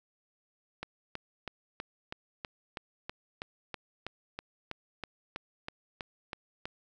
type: click train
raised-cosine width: 0.3 ms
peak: -21 dBFS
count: 19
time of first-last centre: 0.83-6.655 s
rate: 3.09 Hz
effects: none